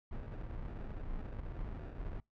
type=noise with sample-and-hold; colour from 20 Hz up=brown; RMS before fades=-42 dBFS; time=0.11-2.2 s; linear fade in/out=5 ms; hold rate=1050 Hz; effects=noise-tail reverb RT60 0.2 s tail -26 dB re dry + low-pass 2000 Hz 12 dB/octave